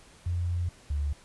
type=tone pair in turn; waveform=sine; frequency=87.31 / 72.37 Hz; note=F2 / D2; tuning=0 / -25 cents; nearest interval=minor third; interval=325 cents; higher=first; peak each=-26 dBFS; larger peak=neither; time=0.26-0.69 / 0.9-1.13 s; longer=first; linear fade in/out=5 ms; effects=pink hiss -55 dBFS RMS until 1.24 s + resampled to 24000 Hz